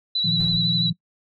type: tone with vibrato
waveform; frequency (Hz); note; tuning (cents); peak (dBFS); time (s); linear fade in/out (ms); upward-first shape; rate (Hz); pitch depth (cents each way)
sine; 3951; B7; 0; -20; 0.15-0.9; 5; sine; 12; 29
type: chord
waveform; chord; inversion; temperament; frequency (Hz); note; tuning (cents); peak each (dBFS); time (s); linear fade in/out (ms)
sine; Bb suspended fourth; none; just; 116.54 / 155.39 / 174.81; Bb2 / Eb3 / F3; 0 / -2 / +2; -29 / -28 / -24; 0.24-0.93; 10
type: noise with exponential decay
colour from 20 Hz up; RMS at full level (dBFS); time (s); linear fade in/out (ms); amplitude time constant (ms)
brown; -31; 0.4-0.91; 2; 110
effects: noise-tail reverb RT60 0.1 s tail -24 dB re dry